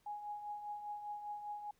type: tone with tremolo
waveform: sine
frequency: 830.6 Hz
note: G#5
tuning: in tune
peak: -39 dBFS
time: 0.06-1.71 s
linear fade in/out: 5 ms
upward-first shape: triangle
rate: 5 Hz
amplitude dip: 60%
effects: pink hiss -75 dBFS RMS until 1.79 s